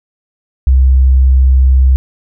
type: tone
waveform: sine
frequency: 65.3 Hz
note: C2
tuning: 3 cents flat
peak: -4 dBFS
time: 0.67-1.96 s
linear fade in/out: 0 ms
effects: none